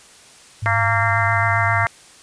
sine tone with vibrato, 103.83 Hz, G#2, in tune, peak -21 dBFS, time 0.62-1.86 s, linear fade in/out 10 ms, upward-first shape sine, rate 7.5 Hz, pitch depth 70 cents each way
harmonic tone, 229.7 Hz, A#3, 25 cents flat, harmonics 3 / 4 / 5 / 6 / 7 / 8 / 9, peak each -24 / -24 / -24 / -24 / -24 / -24 / -24 dBFS, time 0.66-1.87 s, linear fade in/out 0 ms
effects white hiss -46 dBFS RMS until 2.22 s + resampled to 22050 Hz

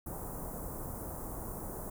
pink band-stop noise, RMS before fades -41 dBFS, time 0.06-1.9 s, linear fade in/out 5 ms, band 1100 to 9400 Hz, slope 24 dB/octave, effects none

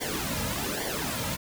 pink noise with flanger, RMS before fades -31 dBFS, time 0-1.37 s, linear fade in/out 20 ms, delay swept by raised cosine 0.76 to 2.76 ms, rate 1.2 Hz, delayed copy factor -0.75, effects none

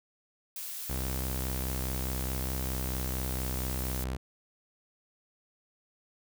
blue noise, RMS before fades -39 dBFS, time 0.56-4.04 s, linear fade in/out 2 ms
sawtooth tone with pitch glide, 64.8 to 64.32 Hz, C2 to C2, -16 to -29 cents, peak -28 dBFS, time 0.89-4.17 s, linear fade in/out 10 ms, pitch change -13 cents, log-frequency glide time 2.59-2.95 s
effects none

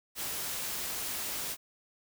white noise, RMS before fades -36 dBFS, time 0.15-1.57 s, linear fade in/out 50 ms, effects none

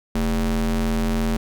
square ring-modulated tone, 91.5 Hz, F#2, 19 cents flat, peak -17 dBFS, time 0.15-1.37 s, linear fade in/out 5 ms, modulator 133 Hz, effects none

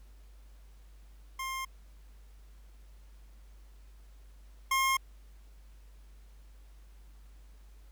25% pulse tone pair in turn, 1060 / 1068.6 Hz, C6 / C6, +22 / +36 cents, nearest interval unison, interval 14 cents, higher second, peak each -31 / -22 dBFS, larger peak second, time 1.39-1.65 / 4.71-4.97 s, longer neither, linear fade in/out 5 ms, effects added 50 Hz sine -51 dBFS peak until 7.91 s + pink hiss -67 dBFS RMS until 7.91 s

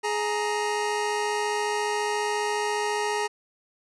25% pulse tone pair together, 418.9 / 932.3 Hz, G#4 / A#5, +15 / 0 cents, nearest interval octave + major second, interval 1385 cents, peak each -23 / -25 dBFS, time 0.03-3.28 s, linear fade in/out 20 ms, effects resampled to 22050 Hz

